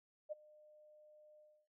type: tone with ADSR envelope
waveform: sine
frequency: 606 Hz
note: D#5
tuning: 46 cents flat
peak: -38 dBFS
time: 0.29-1.68 s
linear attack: 29 ms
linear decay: 18 ms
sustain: -23 dB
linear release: 290 ms
effects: none